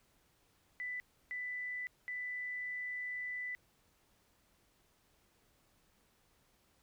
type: tone bursts at uneven times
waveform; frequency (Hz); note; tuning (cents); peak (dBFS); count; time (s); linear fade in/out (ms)
sine; 1989; B6; +12; -38; 3; 0.8-1 / 1.31-1.87 / 2.08-3.55; 0
effects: pink hiss -72 dBFS RMS until 6.82 s